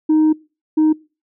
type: tone bursts at uneven times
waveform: sine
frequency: 311.1 Hz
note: D#4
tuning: in tune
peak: -8 dBFS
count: 2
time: 0.09-0.33 / 0.77-0.93 s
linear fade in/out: 10 ms
effects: noise-tail reverb RT60 0.3 s tail -23 dB re dry + tanh soft clip ceiling -9 dBFS